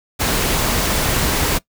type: noise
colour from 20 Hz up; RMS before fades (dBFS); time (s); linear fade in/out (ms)
pink; -18; 0.19-1.59; 20
effects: noise-tail reverb RT60 0.1 s tail -21 dB re dry

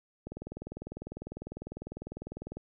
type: click train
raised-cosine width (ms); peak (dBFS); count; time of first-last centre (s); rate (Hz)
2; -27; 47; 0.27-2.57; 20
effects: none

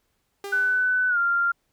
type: tone with exponential decay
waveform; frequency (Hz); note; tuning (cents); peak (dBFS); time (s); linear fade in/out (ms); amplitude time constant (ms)
sawtooth; 400; G4; +35; -27; 0.44-1.18; 2; 160
type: tone with pitch glide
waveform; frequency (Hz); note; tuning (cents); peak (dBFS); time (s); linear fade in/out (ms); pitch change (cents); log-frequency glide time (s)
sine; 1500 to 1391.5; F#6 to F6; +23 to -7; -19; 0.52-1.52; 10; -130; 1.09-1.18
effects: pink hiss -72 dBFS RMS until 1.72 s

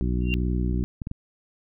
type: harmonic tone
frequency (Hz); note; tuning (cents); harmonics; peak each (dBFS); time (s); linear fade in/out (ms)
61.3; B1; -12; 1 / 2 / 3 / 4 / 5 / 6; -24 / -30 / -29 / -34 / -34 / -37; 0.01-0.84; 0
type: tone with exponential growth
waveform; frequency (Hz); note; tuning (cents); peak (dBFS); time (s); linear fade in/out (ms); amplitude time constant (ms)
sine; 2772; F7; -14; -22; 0.21-0.34; 0; 28
type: clicks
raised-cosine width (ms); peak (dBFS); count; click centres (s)
5; -19; 5; 0.727 / 0.837 / 1.018 / 1.071 / 1.114
effects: none

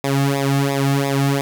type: tone with flanger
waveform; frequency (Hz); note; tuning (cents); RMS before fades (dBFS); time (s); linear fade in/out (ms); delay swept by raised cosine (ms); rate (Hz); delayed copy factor
sawtooth; 138.59; C#3; 0; -18; 0.04-1.41; 0; 0.67 to 2.07; 2.9; -1
effects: none

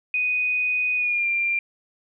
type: tone with pitch glide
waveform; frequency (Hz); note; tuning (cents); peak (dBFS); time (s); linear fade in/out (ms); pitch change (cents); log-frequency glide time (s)
sine; 2489 to 2381; D#7 to D7; 0 to +23; -20; 0.14-1.59; 2; -77; 0.96-1.27
effects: none

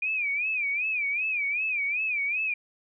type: tone with vibrato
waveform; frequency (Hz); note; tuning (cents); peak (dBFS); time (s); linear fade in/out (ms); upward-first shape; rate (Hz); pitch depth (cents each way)
sine; 2414; D7; +47; -25; 0.02-2.54; 5; sine; 2.6; 140
effects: none

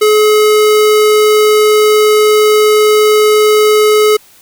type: tone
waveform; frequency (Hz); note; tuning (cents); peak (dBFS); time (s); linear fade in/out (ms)
square; 425.7; G#4; +43; -6; 0.01-4.17; 10
effects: white hiss -43 dBFS RMS until 4.41 s

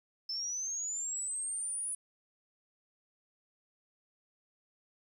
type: linear sweep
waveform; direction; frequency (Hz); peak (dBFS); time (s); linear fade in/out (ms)
sine; up; 5240 to 9956; -34; 0.29-1.95; 5
effects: 11-bit

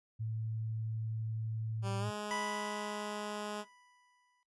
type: tone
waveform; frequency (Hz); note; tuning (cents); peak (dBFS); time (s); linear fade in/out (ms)
sine; 111; A2; +16; -35; 0.19-2.11; 20
type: tone with pitch glide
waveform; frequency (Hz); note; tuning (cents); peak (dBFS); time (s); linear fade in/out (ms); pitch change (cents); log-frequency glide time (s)
10% pulse; 196.1 to 209; G3 to G#3; +1 to +11; -30; 1.82-3.65; 50; +110; 1.99-2.07
type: tone with exponential decay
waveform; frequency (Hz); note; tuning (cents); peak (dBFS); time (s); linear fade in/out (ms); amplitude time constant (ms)
25% pulse; 987.8; B5; 0; -31; 2.31-4.43; 0; 460
effects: noise-tail reverb RT60 0.2 s tail -18 dB re dry + resampled to 24000 Hz

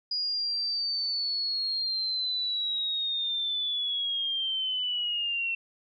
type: linear sweep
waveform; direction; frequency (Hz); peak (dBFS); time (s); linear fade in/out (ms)
sine; down; 4900 to 2702; -27; 0.11-5.55; 5
effects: none

